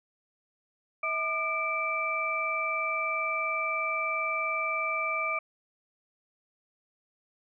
sine tone cluster, 644 / 1208 / 2329 Hz, E5 / D6 / D7, -41 / +48 / -15 cents, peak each -36 / -31 / -30 dBFS, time 1.03-5.39 s, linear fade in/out 5 ms, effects none

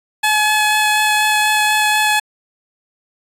15% pulse tone with vibrato, 852 Hz, G#5, 44 cents sharp, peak -6 dBFS, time 0.23-2.2 s, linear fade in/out 10 ms, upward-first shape sine, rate 4.1 Hz, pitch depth 9 cents each way, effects resampled to 32000 Hz

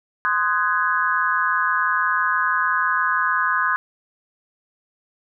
sine chord, Ab dominant seventh, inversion first, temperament just, 1038.3 / 1245.9 / 1495.1 / 1661.2 Hz, C6 / Eb6 / Gb6 / Ab6, -14 / +2 / +18 / 0 cents, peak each -23 dBFS, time 0.25-3.76 s, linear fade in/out 0 ms, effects none

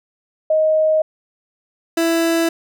sine / 30% pulse tone pair in turn, 626 / 331.6 Hz, D#5 / E4, +10 / +10 cents, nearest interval major seventh, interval 1100 cents, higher first, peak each -12 dBFS, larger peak neither, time 0.5-1.02 / 1.97-2.49 s, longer neither, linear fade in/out 5 ms, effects none

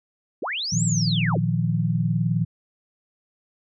sine linear two-way sweep, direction up then down, 207.7 to 7902 to 207.7 Hz, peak -25 dBFS, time 0.42-1.38 s, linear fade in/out 5 ms, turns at 0.84 s
sine chord, Bb suspended fourth, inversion none, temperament just, 116.54 / 155.39 / 174.81 Hz, Bb2 / Eb3 / F3, 0 / -2 / +2 cents, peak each -24 dBFS, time 0.72-2.45 s, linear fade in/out 10 ms
effects none

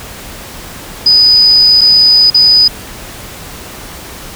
sine tone with dropouts, 4978 Hz, D#8, in tune, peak -3 dBFS, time 1.06-2.68 s, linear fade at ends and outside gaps 5 ms, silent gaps 1.81-1.814 / 2.302-2.344 s, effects pink hiss -28 dBFS RMS until 4.35 s

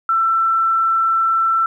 sine tone, 1338 Hz, E6, 25 cents sharp, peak -13 dBFS, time 0.09-1.66 s, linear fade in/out 2 ms, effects 9-bit

